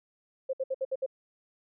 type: tone bursts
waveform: sine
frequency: 529 Hz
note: C5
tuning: 19 cents sharp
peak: -27 dBFS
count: 6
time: 0.49-1.063 s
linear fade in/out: 10 ms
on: 43 ms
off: 63 ms
effects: none